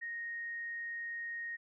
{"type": "tone", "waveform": "sine", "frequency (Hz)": 1864.7, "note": "A#6", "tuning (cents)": 0, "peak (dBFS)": -38, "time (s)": [0.01, 1.57], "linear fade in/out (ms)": 20, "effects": []}